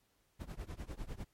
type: noise with tremolo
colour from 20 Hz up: brown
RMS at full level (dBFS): -40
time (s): 0.39-1.25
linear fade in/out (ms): 20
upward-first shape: triangle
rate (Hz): 10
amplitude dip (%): 100
effects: pink hiss -75 dBFS RMS until 1.33 s + MP3 64 kbps